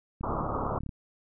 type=click train; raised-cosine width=5 ms; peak=-25 dBFS; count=25; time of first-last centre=0.21-0.892 s; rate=35.2 Hz
type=low-pass noise; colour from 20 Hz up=white; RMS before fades=-32 dBFS; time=0.23-0.79 s; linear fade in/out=10 ms; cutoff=1300 Hz; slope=96 dB/octave
effects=none